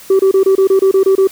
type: tone bursts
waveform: sine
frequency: 385.3 Hz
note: G4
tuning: 30 cents flat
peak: -4 dBFS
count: 10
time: 0.1-1.273 s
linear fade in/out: 5 ms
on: 93 ms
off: 27 ms
effects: tanh soft clip ceiling -5 dBFS + white hiss -37 dBFS RMS until 1.31 s